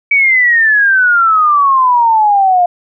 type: exponential sweep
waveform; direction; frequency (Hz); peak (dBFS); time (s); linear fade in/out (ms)
sine; down; 2288 to 698.5; -6; 0.11-2.66; 5
effects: none